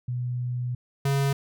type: tone pair in turn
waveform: sine / square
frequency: 123.47 / 138.59 Hz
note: B2 / C#3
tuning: 0 / 0 cents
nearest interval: major second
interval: 200 cents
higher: second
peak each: -26 / -22 dBFS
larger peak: second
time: 0.08-0.75 / 1.05-1.33 s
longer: first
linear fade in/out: 5 ms
effects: none

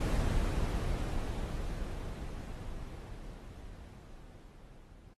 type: noise with level ramp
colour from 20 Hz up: brown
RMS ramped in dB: -29 to -55 dBFS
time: 0-5.14 s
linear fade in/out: 10 ms
effects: AAC 32 kbps

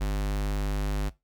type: tone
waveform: square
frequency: 50.3 Hz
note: G1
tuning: 45 cents sharp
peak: -26 dBFS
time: 0-1.1 s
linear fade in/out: 20 ms
effects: noise-tail reverb RT60 0.2 s tail -18 dB re dry

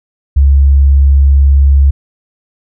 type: tone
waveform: sine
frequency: 69.2 Hz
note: C#2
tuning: 2 cents flat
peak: -3 dBFS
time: 0.36-1.91 s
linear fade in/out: 10 ms
effects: none

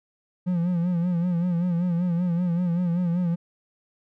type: tone with vibrato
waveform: triangle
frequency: 174.61 Hz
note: F3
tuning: in tune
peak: -19 dBFS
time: 0.46-3.36 s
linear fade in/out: 20 ms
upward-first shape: sine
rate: 5.2 Hz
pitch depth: 72 cents each way
effects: none

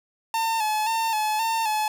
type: tone with vibrato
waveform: 45% pulse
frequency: 880 Hz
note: A5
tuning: in tune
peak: -22 dBFS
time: 0.34-1.88 s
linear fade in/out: 2 ms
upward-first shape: square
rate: 1.9 Hz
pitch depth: 46 cents each way
effects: none

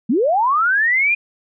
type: linear sweep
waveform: sine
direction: up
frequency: 196 to 2463 Hz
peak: -13 dBFS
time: 0.09-1.15 s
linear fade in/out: 10 ms
effects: none

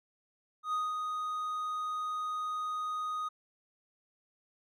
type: tone with ADSR envelope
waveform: triangle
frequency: 1244.5 Hz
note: D#6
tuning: in tune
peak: -27 dBFS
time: 0.63-3.29 s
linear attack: 99 ms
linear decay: 200 ms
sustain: -4 dB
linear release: 13 ms
effects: none

